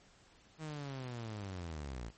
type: linear sweep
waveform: sawtooth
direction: down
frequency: 160 to 52.3 Hz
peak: -37 dBFS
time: 0.58-2.12 s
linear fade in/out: 50 ms
effects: pink hiss -64 dBFS RMS until 2.17 s + MP3 32 kbps